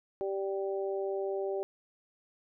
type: harmonic tone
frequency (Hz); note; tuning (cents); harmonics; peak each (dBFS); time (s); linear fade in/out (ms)
195; G3; -9; 2 / 3 / 4; -32 / -37 / -42; 0.21-1.63; 0
effects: none